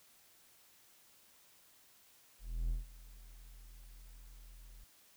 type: tone with ADSR envelope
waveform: triangle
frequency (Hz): 41.2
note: E1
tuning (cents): 0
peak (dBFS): -29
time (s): 2.39-4.84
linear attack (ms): 310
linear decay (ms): 150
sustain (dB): -21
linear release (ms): 5
effects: white hiss -65 dBFS RMS until 5.16 s